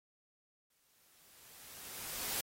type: noise with exponential growth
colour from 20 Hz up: white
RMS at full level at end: -36 dBFS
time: 0.7-2.41 s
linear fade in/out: 5 ms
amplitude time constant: 370 ms
effects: AAC 48 kbps